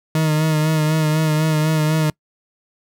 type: tone with vibrato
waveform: 40% pulse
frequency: 155.56 Hz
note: D#3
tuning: in tune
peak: -14 dBFS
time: 0.15-2.1 s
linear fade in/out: 2 ms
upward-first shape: sine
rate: 4 Hz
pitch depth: 34 cents each way
effects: noise-tail reverb RT60 0.1 s tail -25 dB re dry